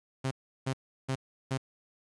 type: tone bursts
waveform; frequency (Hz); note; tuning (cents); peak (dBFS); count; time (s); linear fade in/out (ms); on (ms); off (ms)
sawtooth; 132.6; C3; +23; -25; 4; 0.24-1.578; 10; 72; 350
effects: resampled to 22050 Hz + 9-bit